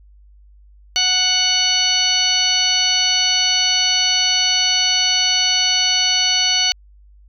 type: harmonic tone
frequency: 740 Hz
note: F#5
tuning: in tune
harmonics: 1 / 2 / 3 / 4 / 5 / 6 / 8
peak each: -29 / -29 / -25 / -18 / -28 / -18 / -22 dBFS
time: 0.96-6.72 s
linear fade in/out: 0 ms
effects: added 50 Hz sine -44 dBFS peak until 7.28 s